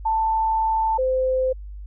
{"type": "tone pair in turn", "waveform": "sine", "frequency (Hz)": [886, 517.3], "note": ["A5", "C5"], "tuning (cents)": [12, -20], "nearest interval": "major sixth", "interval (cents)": 932, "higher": "first", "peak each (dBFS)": -18, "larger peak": "neither", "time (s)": [[0.05, 0.98], [0.98, 1.53]], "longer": "first", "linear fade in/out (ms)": 10, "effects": ["added 50 Hz sine -33 dBFS peak until 1.86 s"]}